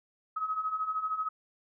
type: beating tone pair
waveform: sine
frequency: 1265 / 1278 Hz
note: D#6 / D#6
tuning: +28 / +46 cents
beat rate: 13 Hz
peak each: -36 / -31 dBFS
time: 0.36-1.29 s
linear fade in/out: 10 ms
effects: none